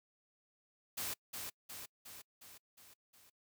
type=noise with echo; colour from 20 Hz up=white; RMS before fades=-40 dBFS; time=0.97-1.14 s; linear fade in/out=10 ms; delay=360 ms; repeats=6; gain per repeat=-4 dB; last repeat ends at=3.3 s; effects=noise-tail reverb RT60 0.1 s tail -26 dB re dry